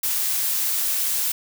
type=noise; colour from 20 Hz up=blue; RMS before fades=-23 dBFS; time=0.03-1.32 s; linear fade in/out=5 ms; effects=none